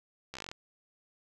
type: slowing click train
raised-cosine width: 0.2 ms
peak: -23 dBFS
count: 10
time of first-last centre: 0.34-0.515 s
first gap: 14 ms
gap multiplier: 1.08
effects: none